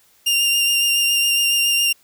sawtooth tone with vibrato, 2794 Hz, F7, in tune, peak -12 dBFS, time 0.26-1.93 s, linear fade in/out 10 ms, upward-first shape sine, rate 7.2 Hz, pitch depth 16 cents each way, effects white hiss -56 dBFS RMS until 2.03 s

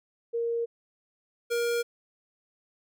sine / square tone pair in turn, 466.2 / 472.2 Hz, A#4 / A#4, 0 / +22 cents, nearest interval unison, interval 22 cents, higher second, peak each -26 dBFS, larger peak neither, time 0.33-0.66 / 1.5-1.83 s, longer neither, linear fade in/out 20 ms, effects none

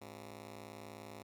10% pulse ring-modulated tone, 156.5 Hz, D#3, 10 cents sharp, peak -37 dBFS, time 0.01-1.23 s, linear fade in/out 10 ms, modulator 48.2 Hz, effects none

